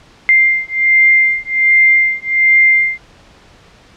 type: beating tone pair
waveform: sine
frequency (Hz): 2098 / 2099.3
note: C7 / C7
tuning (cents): +4 / +5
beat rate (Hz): 1.3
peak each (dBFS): -11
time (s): 0.29-2.98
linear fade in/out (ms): 0
effects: pink hiss -44 dBFS RMS until 3.96 s + low-pass 5000 Hz 12 dB/octave